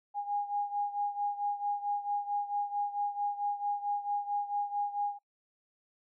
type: beating tone pair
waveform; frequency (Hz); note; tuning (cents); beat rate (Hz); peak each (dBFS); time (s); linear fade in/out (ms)
sine; 817 / 821.5; G#5 / G#5; -29 / -19; 4.5; -32 / -36; 0.14-5.19; 50
effects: noise-tail reverb RT60 0.1 s tail -22 dB re dry